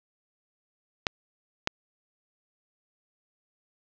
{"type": "clicks", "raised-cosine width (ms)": 0.2, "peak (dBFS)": -6, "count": 2, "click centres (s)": [1.068, 1.674], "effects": ["low-pass 5000 Hz 12 dB/octave"]}